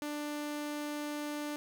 sawtooth tone, 295.6 Hz, D4, 11 cents sharp, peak -32 dBFS, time 0.02-1.56 s, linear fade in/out 0 ms, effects 10-bit

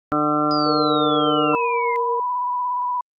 harmonic tone, 149.9 Hz, D3, 36 cents sharp, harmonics 1 / 2 / 3 / 4 / 5 / 7 / 8 / 9, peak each -32 / -21 / -30 / -26 / -27 / -33 / -26 / -22 dBFS, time 0.12-1.55 s, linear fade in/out 0 ms
sine exponential sweep, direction down, 4977 to 2063 Hz, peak -27 dBFS, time 0.51-1.96 s, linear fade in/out 0 ms
sine tone with tremolo, 468.6 Hz, A#4, 9 cents sharp, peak -21 dBFS, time 0.66-2.2 s, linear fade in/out 5 ms, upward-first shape sine, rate 8.4 Hz, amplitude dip 35%
sine tone with vibrato, 987.8 Hz, B5, in tune, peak -20 dBFS, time 1.53-3.01 s, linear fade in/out 5 ms, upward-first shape square, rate 17 Hz, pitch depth 19 cents each way
effects Opus 48 kbps

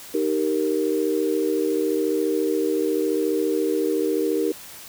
sine chord, Eb major, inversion none, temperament equal, 311.1 / 392 / 466.2 Hz, Eb4 / G4 / Bb4, 0 / 0 / 0 cents, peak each -24 dBFS, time 0.14-4.52 s, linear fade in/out 5 ms, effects white hiss -41 dBFS RMS until 4.88 s

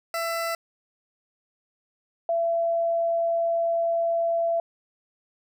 20% pulse / sine tone pair in turn, 668 / 672.3 Hz, E5 / E5, +23 / +34 cents, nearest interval unison, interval 11 cents, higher second, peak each -21 dBFS, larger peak neither, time 0.14-0.55 / 2.29-4.6 s, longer second, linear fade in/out 2 ms, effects none

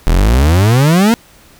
40% pulse exponential sweep, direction up, 38.6 to 240.3 Hz, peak -6 dBFS, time 0.07-1.14 s, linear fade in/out 0 ms, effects pink hiss -44 dBFS RMS until 1.59 s

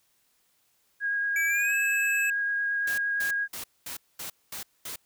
sine tone with vibrato, 1638 Hz, G#6, 24 cents flat, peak -25 dBFS, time 1-3.48 s, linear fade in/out 50 ms, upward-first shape sine, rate 8.8 Hz, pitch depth 10 cents each way
square tone with pitch glide, 2301 to 2598 Hz, D7 to E7, -36 to -26 cents, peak -27 dBFS, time 1.36-2.3 s, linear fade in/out 2 ms, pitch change +210 cents, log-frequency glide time 1.47-1.75 s
white noise bursts, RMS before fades -37 dBFS, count 7, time 2.87-4.96 s, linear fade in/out 5 ms, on 110 ms, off 220 ms
effects white hiss -69 dBFS RMS until 5.05 s

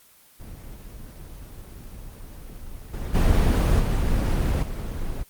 brown noise with level steps, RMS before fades -39 / -29 / -17 / -21 / -29 dBFS, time 0.39-5.24 s, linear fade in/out 20 ms, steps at 2.93 / 3.14 / 3.79 / 4.62 s, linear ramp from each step 10 ms, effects white hiss -54 dBFS RMS until 5.29 s + Opus 24 kbps

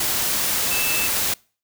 sine tone in noise, 2637 Hz, E7, in tune, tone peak -25 dBFS, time 0.71-1.07 s, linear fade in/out 5 ms, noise white, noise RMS -22 dBFS, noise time 0-1.34 s, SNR -6 dB, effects noise-tail reverb RT60 0.4 s tail -26 dB re dry

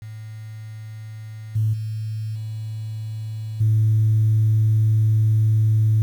sine tone with level steps, 109.1 Hz, A2, 14 cents flat, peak -32 / -16 / -24 / -26 / -13 dBFS, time 0.02-6.02 s, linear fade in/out 0 ms, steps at 1.55 / 1.73 / 2.35 / 3.6 s, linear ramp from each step 10 ms, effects tanh soft clip ceiling -10 dBFS + 8-bit

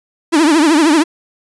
45% pulse tone with vibrato, 311.1 Hz, D#4, in tune, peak -8 dBFS, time 0.32-1.04 s, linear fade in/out 20 ms, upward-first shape triangle, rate 13 Hz, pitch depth 180 cents each way, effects resampled to 24000 Hz

